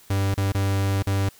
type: tone with dropouts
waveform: 45% pulse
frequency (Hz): 98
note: G2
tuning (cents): 0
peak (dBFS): -20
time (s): 0.1-1.29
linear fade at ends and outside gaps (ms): 5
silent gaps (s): 0.342-0.376 / 0.521-0.547 / 1.025-1.069
effects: white hiss -52 dBFS RMS until 1.39 s

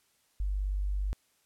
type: tone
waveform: sine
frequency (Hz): 49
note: G1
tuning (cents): 0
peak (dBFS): -28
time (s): 0.4-1.13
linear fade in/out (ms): 0
effects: white hiss -70 dBFS RMS until 1.45 s + low-pass 12000 Hz 12 dB/octave

